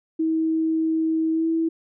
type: tone with pitch glide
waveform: sine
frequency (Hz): 320.9 to 326.5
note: E4 to E4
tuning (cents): -46 to -17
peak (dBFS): -19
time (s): 0.19-1.69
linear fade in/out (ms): 10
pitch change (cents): +29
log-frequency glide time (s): 1.31-1.47
effects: none